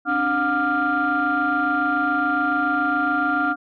sine tone cluster, 269.2 / 296.3 / 721 / 1191 / 1394 Hz, C4 / D4 / F#5 / D6 / F6, +49 / +15 / -45 / +24 / -4 cents, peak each -28 / -24 / -24 / -28 / -20 dBFS, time 0.05-3.56 s, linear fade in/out 50 ms, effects tanh soft clip ceiling -12 dBFS

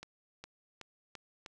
accelerating click train, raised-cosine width 0.2 ms, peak -28 dBFS, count 5, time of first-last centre 0.03-1.462 s, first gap 410 ms, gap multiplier 0.91, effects none

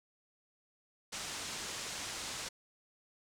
white low-pass noise, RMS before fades -42 dBFS, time 1.12-2.49 s, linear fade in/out 10 ms, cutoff 7900 Hz, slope 24 dB/octave, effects none

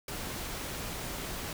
pink noise, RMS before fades -38 dBFS, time 0.08-1.53 s, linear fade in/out 2 ms, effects none

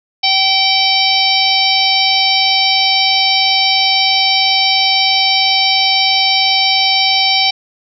harmonic tone, 771 Hz, G5, 29 cents flat, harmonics 1 / 3 / 4 / 5 / 6 / 7, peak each -17 / -17 / -17 / -17 / -17 / -17 dBFS, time 0.23-7.51 s, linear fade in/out 10 ms, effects none

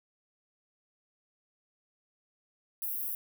white high-pass noise, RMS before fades -35 dBFS, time 2.82-3.15 s, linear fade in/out 2 ms, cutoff 11000 Hz, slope 48 dB/octave, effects none

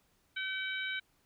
harmonic tone, 764 Hz, G5, 45 cents flat, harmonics 2 / 3 / 4 / 5, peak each -37 / -39 / -43 / -43 dBFS, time 0.36-1 s, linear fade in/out 10 ms, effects pink hiss -72 dBFS RMS until 1.25 s

